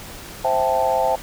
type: chord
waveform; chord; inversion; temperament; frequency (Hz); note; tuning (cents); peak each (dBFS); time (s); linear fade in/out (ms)
sine; A minor seventh; first; equal; 523.3 / 659.3 / 784 / 880; C5 / E5 / G5 / A5; 0 / 0 / 0 / 0; -22; 0.44-1.16; 10
effects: pink hiss -37 dBFS RMS until 1.22 s